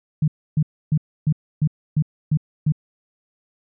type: tone bursts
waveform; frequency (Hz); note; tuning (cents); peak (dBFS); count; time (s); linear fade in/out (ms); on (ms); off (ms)
sine; 152.8; D#3; -31; -14; 8; 0.22-2.722; 5; 59; 290
effects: none